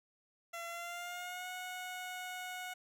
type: tone with pitch glide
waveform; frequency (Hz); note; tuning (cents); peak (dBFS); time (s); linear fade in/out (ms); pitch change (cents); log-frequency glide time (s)
15% pulse; 679 to 731.9; F5 to F#5; -49 to -19; -35; 0.53-2.74; 10; +130; 0.67-1.49
effects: none